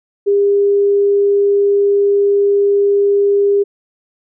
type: tone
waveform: sine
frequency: 402.8 Hz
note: G4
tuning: 47 cents sharp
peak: -9 dBFS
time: 0.26-3.64 s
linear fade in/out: 20 ms
effects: none